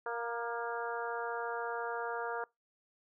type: harmonic tone with a mistuned harmonic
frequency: 234.2 Hz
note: A#3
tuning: 8 cents sharp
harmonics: 2 / 3 / 4 / 5 / 6 / 7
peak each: -39 / -42 / -41 / -44 / -42 / -46 dBFS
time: 0.06-2.44 s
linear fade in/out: 2 ms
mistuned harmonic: 5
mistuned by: +29 cents
effects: noise-tail reverb RT60 0.2 s tail -25 dB re dry